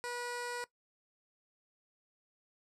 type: tone with low-pass filter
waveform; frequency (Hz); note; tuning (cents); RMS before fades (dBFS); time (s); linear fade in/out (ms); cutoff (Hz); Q
15% pulse; 485.5; B4; -30; -40; 0.04-0.64; 0; 9200; 1.3
effects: noise-tail reverb RT60 0.1 s tail -19 dB re dry